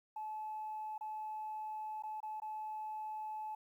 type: tone with dropouts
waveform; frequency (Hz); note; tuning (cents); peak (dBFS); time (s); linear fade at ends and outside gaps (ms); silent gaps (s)
sine; 862; A5; -36; -39; 0.16-3.55; 5; 0.98-1.009 / 2.024-2.035 / 2.204-2.229 / 2.401-2.419
effects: tanh soft clip ceiling -35 dBFS + 12-bit